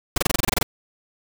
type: noise bursts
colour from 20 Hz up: pink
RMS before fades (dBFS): -19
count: 11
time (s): 0.16-0.63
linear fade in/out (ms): 5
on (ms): 20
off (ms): 25
effects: none